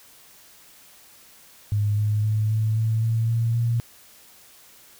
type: tone with pitch steps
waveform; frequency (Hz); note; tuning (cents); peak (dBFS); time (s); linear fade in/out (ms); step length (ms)
sine; 103.83 / 105.64 / 107.49 / 109.37 / 111.28 / 113.23 / 115.21 / 117.22; G#2 / G#2 / A2 / A2 / A2 / A#2 / A#2 / A#2; 0 / +30 / -40 / -10 / +20 / -50 / -20 / +10; -19; 1.72-3.8; 0; 260
effects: white hiss -51 dBFS RMS until 4.99 s